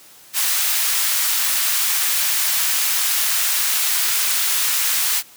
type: high-pass noise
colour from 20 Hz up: white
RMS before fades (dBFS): -19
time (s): 0.33-5.23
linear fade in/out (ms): 50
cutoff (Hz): 1200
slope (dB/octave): 12
effects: white hiss -46 dBFS RMS until 5.36 s + high-pass 100 Hz 12 dB/octave